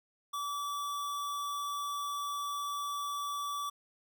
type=tone; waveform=square; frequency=1153 Hz; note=D6; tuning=32 cents flat; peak=-35 dBFS; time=0.33-3.7 s; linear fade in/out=10 ms; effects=none